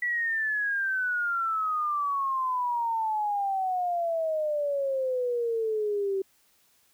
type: exponential sweep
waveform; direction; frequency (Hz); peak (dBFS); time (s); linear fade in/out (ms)
sine; down; 1961 to 382.2; -25; 0.02-6.22; 5
effects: white hiss -65 dBFS RMS until 6.93 s